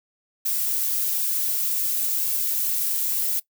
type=noise with flanger; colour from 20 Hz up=violet; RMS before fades=-24 dBFS; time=0.45-3.4 s; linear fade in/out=10 ms; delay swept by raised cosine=1.8 to 5.6 ms; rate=0.54 Hz; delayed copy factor=+0.5; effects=noise-tail reverb RT60 0.1 s tail -20 dB re dry